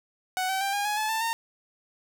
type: tone with pitch steps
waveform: sawtooth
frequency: 744 / 766.2 / 789.2 / 812.7 / 837 / 862.1 / 887.8 / 914.4 Hz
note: F#5 / G5 / G5 / G#5 / G#5 / A5 / A5 / A#5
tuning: +9 / -40 / +11 / -38 / +13 / -36 / +15 / -34 cents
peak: -22 dBFS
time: 0.37-1.33 s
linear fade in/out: 0 ms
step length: 120 ms
effects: none